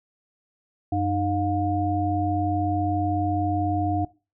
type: tone cluster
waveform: sine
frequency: 93.8 / 306 / 712 Hz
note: F#2 / D#4 / F5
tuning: +24 / -29 / +33 cents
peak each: -26 dBFS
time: 0.92-4.05 s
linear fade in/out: 5 ms
effects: noise-tail reverb RT60 0.3 s tail -20 dB re dry